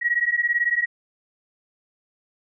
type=beating tone pair; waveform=sine; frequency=1900 / 1918 Hz; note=A#6 / A#6; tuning=+33 / +49 cents; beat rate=18 Hz; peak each=-22 / -22 dBFS; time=0.01-0.86 s; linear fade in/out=20 ms; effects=none